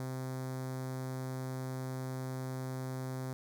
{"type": "tone with notch filter", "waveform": "sawtooth", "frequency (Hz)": 130, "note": "C3", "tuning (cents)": -11, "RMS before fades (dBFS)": -39, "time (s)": [0, 3.33], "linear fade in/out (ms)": 0, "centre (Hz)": 2800, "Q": 0.88, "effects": []}